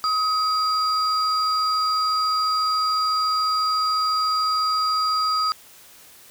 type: tone pair together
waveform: sine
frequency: 1266 / 4780 Hz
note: D#6 / D8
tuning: +30 / +30 cents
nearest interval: octave + major seventh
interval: 2300 cents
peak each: -19 / -23 dBFS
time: 0.04-5.52 s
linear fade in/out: 0 ms
effects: tanh soft clip ceiling -14 dBFS + white hiss -48 dBFS RMS until 6.3 s